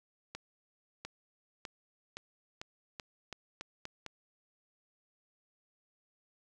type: accelerating click train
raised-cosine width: 0.2 ms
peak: -24 dBFS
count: 10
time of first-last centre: 0.35-4.063 s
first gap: 700 ms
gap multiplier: 0.86
effects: none